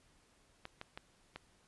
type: clicks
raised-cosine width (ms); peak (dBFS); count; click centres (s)
0.3; -28; 4; 0.654 / 0.814 / 0.975 / 1.36
effects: pink hiss -69 dBFS RMS until 1.67 s + resampled to 24000 Hz